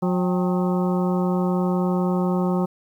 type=harmonic tone with a mistuned harmonic; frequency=180.8 Hz; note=F#3; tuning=40 cents flat; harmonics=1 / 2 / 3 / 4 / 5 / 6 / 7; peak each=-20 / -26 / -30 / -32 / -34 / -36 / -37 dBFS; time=0.02-2.66 s; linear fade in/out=10 ms; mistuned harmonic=4; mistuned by=+130 cents; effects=9-bit